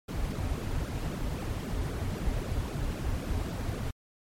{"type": "noise with flanger", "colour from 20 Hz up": "brown", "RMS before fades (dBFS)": -32, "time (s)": [0.08, 3.91], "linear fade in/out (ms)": 10, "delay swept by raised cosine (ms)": [0.96, 6.06], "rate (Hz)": 3.8, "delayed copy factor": -0.75, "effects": ["MP3 64 kbps"]}